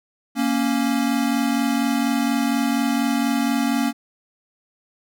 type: tone pair together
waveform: square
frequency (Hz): 233.5 / 277.7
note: A#3 / C#4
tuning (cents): +3 / +3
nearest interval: minor third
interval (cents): 300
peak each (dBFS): -22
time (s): 0.35-3.93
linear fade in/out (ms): 50
effects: none